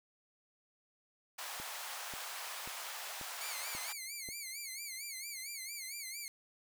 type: high-pass noise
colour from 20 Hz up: pink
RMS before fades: -44 dBFS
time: 1.38-3.93 s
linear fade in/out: 10 ms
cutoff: 720 Hz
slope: 24 dB/octave
type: click train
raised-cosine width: 2 ms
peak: -36 dBFS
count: 6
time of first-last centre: 1.6-4.288 s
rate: 1.86 Hz
type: tone with vibrato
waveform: 10% pulse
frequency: 2205 Hz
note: C#7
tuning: 10 cents flat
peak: -33 dBFS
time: 3.41-6.28 s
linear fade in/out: 0 ms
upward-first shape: sine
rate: 4.4 Hz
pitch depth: 130 cents each way
effects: none